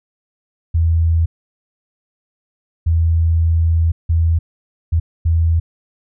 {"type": "tone bursts at uneven times", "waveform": "sine", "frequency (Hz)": 82.41, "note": "E2", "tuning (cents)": 0, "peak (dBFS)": -11, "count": 5, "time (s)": [[0.74, 1.26], [2.86, 3.92], [4.09, 4.39], [4.92, 5], [5.25, 5.6]], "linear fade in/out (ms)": 10, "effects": []}